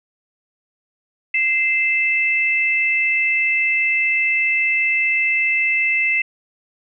sine tone pair together, 2082 / 2637 Hz, C7 / E7, -9 / 0 cents, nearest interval major third, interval 409 cents, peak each -18 dBFS, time 1.34-6.22 s, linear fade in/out 5 ms, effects none

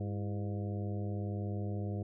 harmonic tone with a mistuned harmonic, 101.5 Hz, G#2, 39 cents flat, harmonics 1 / 2 / 3 / 4 / 5 / 6 / 7, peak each -35 / -41 / -45 / -47 / -49 / -51 / -52 dBFS, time 0-2.03 s, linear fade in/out 5 ms, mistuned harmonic 3, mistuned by +110 cents, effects none

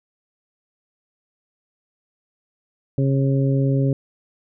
harmonic tone, 136.2 Hz, C#3, 30 cents flat, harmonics 1 / 2 / 3 / 4, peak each -17 / -23 / -27 / -29 dBFS, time 2.98-3.93 s, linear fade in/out 2 ms, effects none

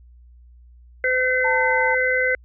harmonic tone, 510 Hz, C5, 44 cents flat, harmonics 1 / 3 / 4, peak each -22 / -22 / -21 dBFS, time 1.04-2.35 s, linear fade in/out 2 ms
sine tone, 894 Hz, A5, 27 cents sharp, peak -22 dBFS, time 1.44-1.95 s, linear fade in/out 10 ms
effects added 60 Hz sine -45 dBFS peak until 2.44 s

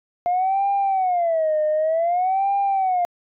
sine tone with vibrato, 698.5 Hz, F5, in tune, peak -16 dBFS, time 0.26-3.05 s, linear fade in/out 0 ms, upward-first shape sine, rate 0.54 Hz, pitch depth 230 cents each way, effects tanh soft clip ceiling -14 dBFS

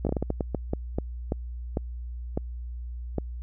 slowing click train, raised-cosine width 2 ms, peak -13 dBFS, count 15, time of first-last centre 0.05-3.183 s, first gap 18 ms, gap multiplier 1.34, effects added 60 Hz sine -33 dBFS peak until 3.42 s

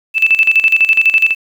sine tone with tremolo, 2637 Hz, E7, in tune, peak -5 dBFS, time 0.14-1.35 s, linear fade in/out 50 ms, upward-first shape square, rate 12 Hz, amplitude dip 75%, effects 7-bit

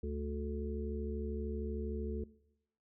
harmonic tone, 73 Hz, D2, 10 cents flat, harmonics 1 / 3 / 5 / 6, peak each -38 / -43 / -44 / -43 dBFS, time 0.03-2.24 s, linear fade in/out 5 ms, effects noise-tail reverb RT60 0.8 s tail -20 dB re dry

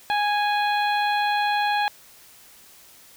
harmonic tone with a mistuned harmonic, 828 Hz, G#5, 5 cents flat, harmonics 1 / 2 / 3 / 4 / 5, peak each -21 / -27 / -31 / -33 / -35 dBFS, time 0.1-1.88 s, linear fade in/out 0 ms, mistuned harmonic 4, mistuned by +17 cents, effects white hiss -50 dBFS RMS until 3.16 s

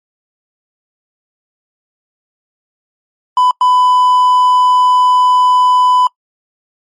triangle tone bursts at uneven times, 1000 Hz, B5, 21 cents sharp, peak -5 dBFS, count 2, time 3.37-3.51 / 3.61-6.07 s, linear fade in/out 2 ms, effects noise-tail reverb RT60 0.1 s tail -24 dB re dry + MP3 48 kbps

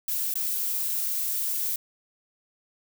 violet noise with dropouts, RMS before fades -28 dBFS, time 0.08-1.76 s, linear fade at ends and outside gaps 2 ms, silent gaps 0.34-0.355 s, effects none

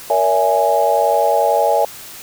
sine chord, A# half-diminished seventh, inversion none, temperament equal with one note detuned, 466.2 / 568.3 / 659.3 / 830.6 Hz, A#4 / C#5 / E5 / G#5, 0 / +43 / 0 / 0 cents, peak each -20 / -17 / -17 / -16 dBFS, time 0.1-1.85 s, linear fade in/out 2 ms, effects white hiss -35 dBFS RMS until 2.22 s

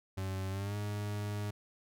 40% pulse tone with pitch glide, 95.5 to 103.54 Hz, G2 to G#2, -45 to -5 cents, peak -34 dBFS, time 0.17-1.51 s, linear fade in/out 10 ms, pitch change +140 cents, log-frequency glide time 0.5-0.76 s, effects none

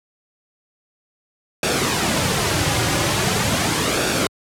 pink noise with flanger, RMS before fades -19 dBFS, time 1.63-4.27 s, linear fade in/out 2 ms, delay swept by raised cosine 0.97 to 4.57 ms, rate 0.41 Hz, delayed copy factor -0.5, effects high-pass 80 Hz 12 dB/octave + low-pass 10000 Hz 12 dB/octave

